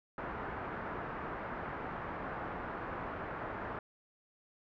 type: low-pass noise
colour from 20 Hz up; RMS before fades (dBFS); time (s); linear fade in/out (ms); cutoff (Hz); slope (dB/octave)
white; -41; 0.18-3.79; 2; 1500; 24
effects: none